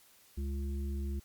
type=harmonic tone; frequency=69.3 Hz; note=C#2; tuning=in tune; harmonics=1 / 3 / 5; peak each=-33 / -43 / -47 dBFS; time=0.37-1.2 s; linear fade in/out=10 ms; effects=white hiss -62 dBFS RMS until 1.24 s + MP3 96 kbps